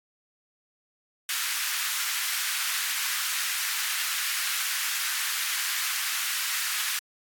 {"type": "high-pass noise", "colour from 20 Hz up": "pink", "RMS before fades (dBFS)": -29, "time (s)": [1.29, 6.99], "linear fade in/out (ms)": 2, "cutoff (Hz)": 1400, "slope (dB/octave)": 24, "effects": ["AAC 64 kbps"]}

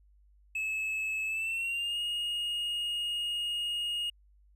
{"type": "tone with pitch glide", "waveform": "triangle", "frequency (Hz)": [2595, 2863], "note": ["E7", "F7"], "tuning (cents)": [-28, 42], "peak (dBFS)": -29, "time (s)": [0.55, 4.1], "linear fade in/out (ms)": 5, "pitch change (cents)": 170, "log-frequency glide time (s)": [1.26, 1.99], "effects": ["added 50 Hz sine -59 dBFS peak until 4.55 s"]}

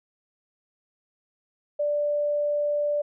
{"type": "tone", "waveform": "sine", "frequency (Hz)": 587.3, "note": "D5", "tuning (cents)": 0, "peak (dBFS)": -22, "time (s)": [1.79, 3.02], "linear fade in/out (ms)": 10, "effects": []}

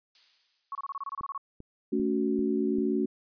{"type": "noise with exponential decay", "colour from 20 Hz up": "violet", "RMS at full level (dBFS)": -43, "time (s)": [0.15, 1.3], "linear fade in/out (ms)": 2, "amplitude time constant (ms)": 250}
{"type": "tone bursts", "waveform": "sine", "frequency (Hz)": 1108.7, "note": "C#6", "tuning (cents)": 0, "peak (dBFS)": -32, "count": 12, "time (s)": [0.72, 1.378], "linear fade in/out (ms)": 2, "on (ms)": 31, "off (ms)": 26}
{"type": "click train", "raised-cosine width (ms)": 3, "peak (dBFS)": -31, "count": 5, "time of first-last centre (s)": [1.21, 2.785], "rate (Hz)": 2.54}
{"type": "chord", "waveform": "sine", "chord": "F# minor", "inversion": "first", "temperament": "equal with one note detuned", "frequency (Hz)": [220, 281.1, 370], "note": ["A3", "C#4", "F#4"], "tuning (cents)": [0, 24, 0], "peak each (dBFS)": -29, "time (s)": [1.92, 3.06], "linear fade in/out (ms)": 10}
{"effects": ["resampled to 11025 Hz"]}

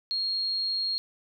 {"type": "tone", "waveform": "sine", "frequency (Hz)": 4263, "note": "C8", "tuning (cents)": 32, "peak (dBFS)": -26, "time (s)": [0.11, 0.98], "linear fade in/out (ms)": 0, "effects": []}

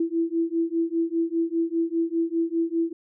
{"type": "beating tone pair", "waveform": "sine", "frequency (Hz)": [329.6, 334.6], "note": ["E4", "E4"], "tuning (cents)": [0, 26], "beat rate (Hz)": 5, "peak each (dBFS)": -25, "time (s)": [0, 2.93], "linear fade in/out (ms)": 5, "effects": []}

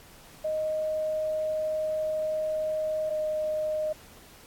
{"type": "tone pair in turn", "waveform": "sine", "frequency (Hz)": [622.3, 617.3], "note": ["D#5", "D#5"], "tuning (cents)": [0, -14], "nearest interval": "unison", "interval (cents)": 14, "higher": "first", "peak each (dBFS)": -26, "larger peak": "neither", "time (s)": [[0.44, 3.1], [3.1, 3.93]], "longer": "first", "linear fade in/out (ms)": 10, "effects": ["pink hiss -52 dBFS RMS until 4.46 s", "AAC 64 kbps"]}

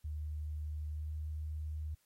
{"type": "tone with pitch glide", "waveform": "sine", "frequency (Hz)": [76, 76.93], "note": ["D#2", "D#2"], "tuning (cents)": [-40, -19], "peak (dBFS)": -37, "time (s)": [0.04, 1.95], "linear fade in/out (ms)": 10, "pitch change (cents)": 21, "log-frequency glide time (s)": [0.92, 1.12], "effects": ["white hiss -75 dBFS RMS until 2.05 s", "AAC 48 kbps"]}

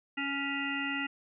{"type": "harmonic tone", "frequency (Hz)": 279, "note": "C#4", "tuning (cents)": 11, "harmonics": [1, 3, 5, 7, 9, 10], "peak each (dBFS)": [-36, -43, -39, -36, -41, -38], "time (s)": [0.17, 1.07], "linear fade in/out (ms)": 10, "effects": []}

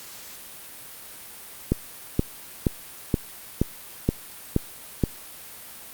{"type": "click train", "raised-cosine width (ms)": 3, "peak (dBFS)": -6, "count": 8, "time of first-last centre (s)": [1.72, 5.038], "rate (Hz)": 2.11, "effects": ["white hiss -42 dBFS RMS until 5.93 s", "Opus 48 kbps"]}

